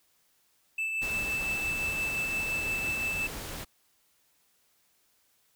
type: tone with tremolo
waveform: triangle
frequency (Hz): 2637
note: E7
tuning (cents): 0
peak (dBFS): -26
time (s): 0.78-3.27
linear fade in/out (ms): 5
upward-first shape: triangle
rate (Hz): 5.8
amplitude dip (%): 35
type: noise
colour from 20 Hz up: pink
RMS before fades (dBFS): -39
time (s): 1.01-3.65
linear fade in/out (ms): 20
effects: white hiss -69 dBFS RMS until 5.55 s